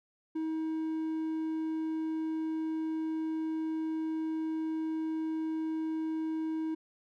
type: tone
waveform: triangle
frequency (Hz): 318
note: D#4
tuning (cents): +38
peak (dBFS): -29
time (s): 0.35-6.75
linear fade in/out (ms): 10
effects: none